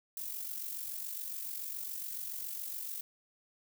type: noise with amplitude modulation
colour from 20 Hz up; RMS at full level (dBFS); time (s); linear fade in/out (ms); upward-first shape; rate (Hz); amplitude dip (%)
violet; -38; 0.17-3.01; 2; sine; 47.1; 55
effects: none